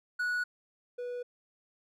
triangle tone pair in turn, 1467 / 489.6 Hz, F#6 / B4, -15 / -15 cents, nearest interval octave + perfect fifth, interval 1900 cents, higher first, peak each -27 / -33 dBFS, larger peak first, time 0.19-0.44 / 0.98-1.23 s, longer neither, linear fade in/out 10 ms, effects none

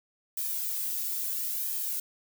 violet noise with flanger, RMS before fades -32 dBFS, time 0.37-2 s, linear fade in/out 5 ms, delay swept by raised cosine 1.4 to 2.5 ms, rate 0.73 Hz, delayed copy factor -0.7, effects none

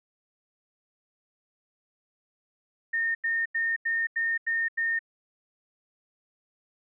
sine tone bursts, 1829 Hz, A#6, 33 cents flat, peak -24 dBFS, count 7, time 2.93-4.992 s, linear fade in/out 10 ms, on 220 ms, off 87 ms, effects none

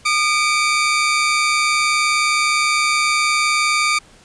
sawtooth tone pair together, 1217.7 / 2296 Hz, D#6 / D7, -38 / -40 cents, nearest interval major seventh, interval 1098 cents, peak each -14 dBFS, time 0.05-3.99 s, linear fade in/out 10 ms, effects pink hiss -48 dBFS RMS until 4.24 s + resampled to 22050 Hz

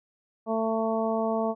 harmonic tone, 223.1 Hz, A3, 24 cents sharp, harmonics 1 / 2 / 3 / 4 / 5, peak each -29 / -30 / -28 / -34 / -36 dBFS, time 0.46-1.55 s, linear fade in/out 50 ms, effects none

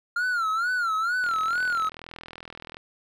triangle tone with vibrato, 1387 Hz, F6, 12 cents flat, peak -21 dBFS, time 0.16-1.89 s, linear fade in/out 5 ms, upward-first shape sine, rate 2.2 Hz, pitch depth 140 cents each way
click train, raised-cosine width 0.3 ms, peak -23 dBFS, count 64, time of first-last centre 1.24-2.769 s, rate 41.2 Hz
effects none

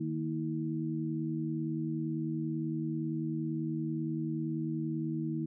sine tone cluster, 153.9 / 231.8 / 322.2 Hz, D#3 / A#3 / E4, -19 / -10 / -39 cents, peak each -35 / -38 / -35 dBFS, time 0-5.46 s, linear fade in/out 10 ms, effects none

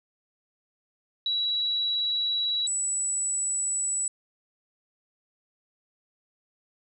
sine tone pair in turn, 3906 / 7894 Hz, B7 / B8, -20 / -2 cents, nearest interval octave, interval 1218 cents, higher second, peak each -24 / -25 dBFS, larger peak first, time 1.26-2.67 / 2.67-4.08 s, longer neither, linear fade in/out 2 ms, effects none

